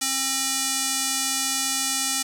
square tone with band-pass filter, 267.2 Hz, C4, 36 cents sharp, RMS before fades -25 dBFS, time 0.01-2.23 s, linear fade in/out 10 ms, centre 7600 Hz, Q 1.3, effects none

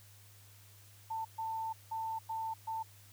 sine tone bursts at uneven times, 892 Hz, A5, 23 cents sharp, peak -35 dBFS, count 5, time 1.1-1.25 / 1.38-1.73 / 1.91-2.19 / 2.29-2.54 / 2.67-2.83 s, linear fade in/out 10 ms, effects added 101 Hz sine -58 dBFS peak until 3.12 s + white hiss -61 dBFS RMS until 3.12 s

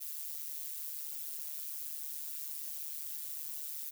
violet noise with amplitude modulation, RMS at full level -38 dBFS, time 0-3.91 s, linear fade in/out 20 ms, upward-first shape sine, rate 149 Hz, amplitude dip 80%, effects none

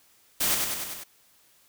white noise with echo, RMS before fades -25 dBFS, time 0.4-0.55 s, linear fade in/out 10 ms, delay 98 ms, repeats 5, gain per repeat -3 dB, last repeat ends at 1.04 s, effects white hiss -61 dBFS RMS until 1.68 s

